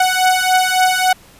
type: beating tone pair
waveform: sawtooth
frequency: 740 / 743.6 Hz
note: F#5 / F#5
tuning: 0 / +8 cents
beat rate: 3.6 Hz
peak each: -11 dBFS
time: 0-1.13 s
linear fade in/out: 5 ms
effects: pink hiss -45 dBFS RMS until 1.39 s + resampled to 32000 Hz